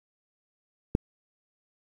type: click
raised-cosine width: 3 ms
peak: -9 dBFS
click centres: 0.951 s
effects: 8-bit